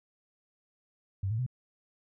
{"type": "tone with pitch steps", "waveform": "sine", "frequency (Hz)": [97, 110.78, 126.52], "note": ["G2", "A2", "B2"], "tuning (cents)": [-18, 12, 42], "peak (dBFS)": -28, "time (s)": [1.23, 1.464], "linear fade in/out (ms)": 5, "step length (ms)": 78, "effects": []}